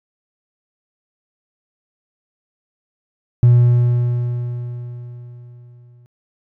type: tone with exponential decay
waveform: triangle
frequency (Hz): 121.2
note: B2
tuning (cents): -32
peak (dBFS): -3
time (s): 3.43-6.06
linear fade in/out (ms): 0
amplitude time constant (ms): 570
effects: tanh soft clip ceiling -2 dBFS